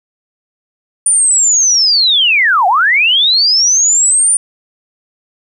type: linear two-way sweep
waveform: sine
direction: down then up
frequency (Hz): 9397 to 690 to 9397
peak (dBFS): -7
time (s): 1.06-4.37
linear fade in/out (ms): 2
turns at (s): 2.67
effects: 8-bit